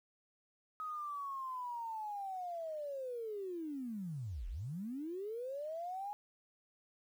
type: linear two-way sweep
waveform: sine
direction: down then up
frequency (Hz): 1268 to 36.52 to 836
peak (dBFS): -39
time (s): 0.8-6.13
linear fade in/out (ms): 0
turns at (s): 4.48
effects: 11-bit